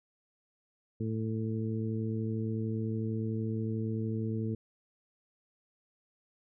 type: harmonic tone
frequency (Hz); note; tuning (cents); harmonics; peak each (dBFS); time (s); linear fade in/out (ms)
110.8; A2; +13; 1 / 2 / 3 / 4; -33 / -35 / -40 / -41; 1-4.55; 5
effects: none